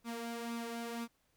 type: tone with flanger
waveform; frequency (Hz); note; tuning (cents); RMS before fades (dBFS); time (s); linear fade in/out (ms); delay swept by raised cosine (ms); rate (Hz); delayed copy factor
sawtooth; 233.1; A#3; 0; -41; 0.04-1.08; 50; 0.8 to 3; 2; +0.55
effects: pink hiss -75 dBFS RMS until 1.36 s